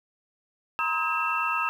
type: tone cluster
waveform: sine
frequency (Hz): 946 / 1035 / 1277 / 1618 / 2689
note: A#5 / C6 / D#6 / G#6 / E7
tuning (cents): +25 / -19 / +45 / -46 / +34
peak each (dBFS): -32 / -35 / -27 / -35 / -29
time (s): 0.79-1.69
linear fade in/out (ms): 0
effects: 9-bit